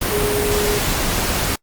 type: tone in noise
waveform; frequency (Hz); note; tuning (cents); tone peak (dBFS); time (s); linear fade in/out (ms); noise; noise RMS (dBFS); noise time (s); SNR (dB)
sine; 415.3; G#4; 0; -19; 0.11-0.79; 10; pink; -20; 0.01-1.56; -2
effects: noise-tail reverb RT60 0.1 s tail -25 dB re dry + Opus 32 kbps